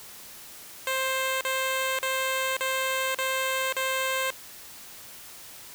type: tone bursts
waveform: 10% pulse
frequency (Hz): 526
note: C5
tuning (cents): +9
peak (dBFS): -17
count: 6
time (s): 0.87-4.305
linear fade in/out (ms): 2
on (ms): 540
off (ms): 39
effects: white hiss -45 dBFS RMS until 5.74 s